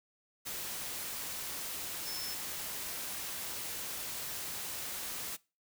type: tone in noise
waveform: sine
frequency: 5280 Hz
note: E8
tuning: 2 cents sharp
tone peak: -41 dBFS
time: 2.05-2.35 s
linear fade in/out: 20 ms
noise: white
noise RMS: -40 dBFS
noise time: 0.45-5.37 s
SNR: -4 dB
effects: noise-tail reverb RT60 0.3 s tail -22 dB re dry